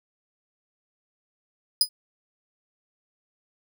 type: tone with exponential decay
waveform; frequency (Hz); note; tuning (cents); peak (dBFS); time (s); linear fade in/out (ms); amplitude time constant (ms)
sawtooth; 4978; D#8; 0; -9; 1.81-1.89; 2; 16
effects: none